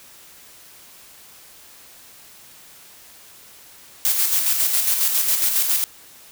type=noise with tremolo; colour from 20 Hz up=blue; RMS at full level=-18 dBFS; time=4.05-5.84 s; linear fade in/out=0 ms; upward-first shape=square; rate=7.3 Hz; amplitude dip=40%; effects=white hiss -46 dBFS RMS until 6.31 s